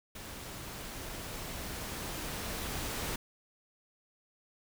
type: noise with level ramp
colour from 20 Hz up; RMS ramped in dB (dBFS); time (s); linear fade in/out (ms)
pink; -45 to -36; 0.15-3.16; 5
effects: none